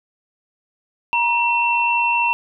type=tone pair together; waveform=sine; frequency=947 / 2702 Hz; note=A#5 / E7; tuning=+27 / +42 cents; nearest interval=octave + tritone; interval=1815 cents; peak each=-18 dBFS; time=1.13-2.33 s; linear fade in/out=0 ms; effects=none